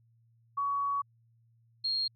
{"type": "tone pair in turn", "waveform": "sine", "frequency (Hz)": [1125, 4247], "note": ["C#6", "C8"], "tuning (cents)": [25, 25], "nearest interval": "octave + major seventh", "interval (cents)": 2300, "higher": "second", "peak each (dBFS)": -28, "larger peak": "neither", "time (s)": [[0.57, 1.02], [1.84, 2.08]], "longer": "first", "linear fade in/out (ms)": 10, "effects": ["added 115 Hz sine -63 dBFS peak until 2.15 s"]}